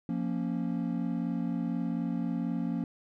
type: chord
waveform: triangle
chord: Bb minor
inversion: second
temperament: equal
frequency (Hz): 174.61 / 233.1 / 277.2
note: F3 / Bb3 / Db4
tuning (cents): 0 / 0 / 0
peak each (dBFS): -31 / -31 / -33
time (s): 0.09-2.84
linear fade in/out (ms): 2
effects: none

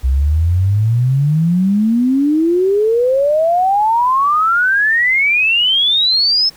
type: exponential sweep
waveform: sine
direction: up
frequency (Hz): 62.6 to 5320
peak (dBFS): -10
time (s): 0.03-6.5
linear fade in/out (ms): 20
effects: pink hiss -44 dBFS RMS until 6.56 s

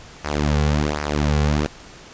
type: tone with flanger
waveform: sawtooth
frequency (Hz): 74.3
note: D2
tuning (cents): +21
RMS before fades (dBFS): -20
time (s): 0.24-1.67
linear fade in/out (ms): 10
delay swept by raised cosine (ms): 0.27 to 3.27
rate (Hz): 1.3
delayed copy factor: -0.8
effects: pink hiss -42 dBFS RMS until 2.13 s + resampled to 16000 Hz

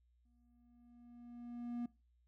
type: tone with exponential growth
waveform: triangle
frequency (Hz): 239.5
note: A#3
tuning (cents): +47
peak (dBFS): -35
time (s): 0.25-1.86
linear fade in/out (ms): 5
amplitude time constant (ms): 350
effects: noise-tail reverb RT60 0.3 s tail -21 dB re dry + added 60 Hz sine -70 dBFS peak until 2.27 s

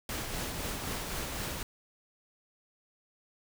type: noise with tremolo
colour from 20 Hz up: pink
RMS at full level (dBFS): -35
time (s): 0.09-1.63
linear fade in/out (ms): 2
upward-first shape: triangle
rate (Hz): 3.9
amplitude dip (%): 35
effects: none

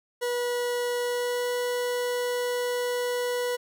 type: tone with pitch glide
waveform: 40% pulse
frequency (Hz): 486.3 to 490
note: B4 to B4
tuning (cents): -27 to -14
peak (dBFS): -25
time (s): 0.21-3.57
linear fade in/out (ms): 20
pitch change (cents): +13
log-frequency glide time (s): 1-1.51
effects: none

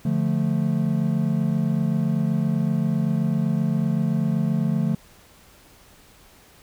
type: chord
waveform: triangle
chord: D minor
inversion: none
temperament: equal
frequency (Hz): 146.83 / 174.61 / 220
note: D3 / F3 / A3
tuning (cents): 0 / 0 / 0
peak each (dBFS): -22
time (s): 0.05-4.95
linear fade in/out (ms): 5
effects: pink hiss -52 dBFS RMS until 6.62 s

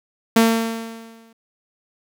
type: tone with exponential decay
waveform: sawtooth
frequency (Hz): 226.9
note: A#3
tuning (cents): -47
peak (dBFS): -6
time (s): 0.36-1.33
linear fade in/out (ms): 5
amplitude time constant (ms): 210
effects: none

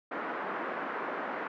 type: band-pass noise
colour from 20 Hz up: white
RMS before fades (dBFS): -36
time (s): 0.11-1.48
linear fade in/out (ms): 10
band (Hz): 230 to 1600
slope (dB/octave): 24
effects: none

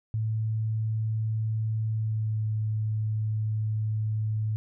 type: tone with pitch glide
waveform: sine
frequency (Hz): 110 to 108.36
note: A2 to A2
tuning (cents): 0 to -26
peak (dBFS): -25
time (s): 0.14-4.56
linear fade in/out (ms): 0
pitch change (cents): -26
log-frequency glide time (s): 1.91-2.46
effects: none

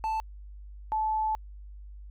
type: tone pair in turn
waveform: triangle / sine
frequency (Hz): 880 / 869.4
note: A5 / A5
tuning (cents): 0 / -21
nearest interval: unison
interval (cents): 21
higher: first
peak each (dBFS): -25 / -25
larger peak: neither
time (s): 0.04-0.2 / 0.92-1.35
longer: second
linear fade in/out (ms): 0
effects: added 50 Hz sine -42 dBFS peak until 2.1 s

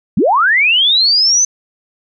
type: linear sweep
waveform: sine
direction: up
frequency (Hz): 142 to 6200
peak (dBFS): -8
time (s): 0.17-1.45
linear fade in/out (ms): 5
effects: none

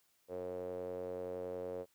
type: tone with band-pass filter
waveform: sawtooth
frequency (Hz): 90.6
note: F#2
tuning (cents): -36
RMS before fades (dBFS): -42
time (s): 0.28-1.86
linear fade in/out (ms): 50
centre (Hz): 500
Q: 8.7
effects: white hiss -74 dBFS RMS until 1.94 s + high-pass 60 Hz 12 dB/octave

